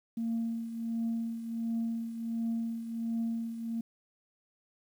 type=tone with tremolo; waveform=sine; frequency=229 Hz; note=A#3; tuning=31 cents flat; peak=-27 dBFS; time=0.17-3.81 s; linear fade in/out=5 ms; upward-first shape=triangle; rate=1.4 Hz; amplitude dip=70%; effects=tanh soft clip ceiling -26 dBFS + 10-bit